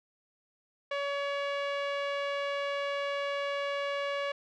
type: tone with low-pass filter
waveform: sawtooth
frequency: 565 Hz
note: C#5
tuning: 33 cents sharp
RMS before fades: -33 dBFS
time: 0.91-4.32 s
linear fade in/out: 5 ms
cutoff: 2800 Hz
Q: 1.4
effects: none